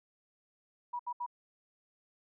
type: tone bursts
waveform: sine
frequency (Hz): 969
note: B5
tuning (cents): -33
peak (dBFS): -34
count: 3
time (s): 0.93-1.264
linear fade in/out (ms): 10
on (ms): 64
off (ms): 71
effects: none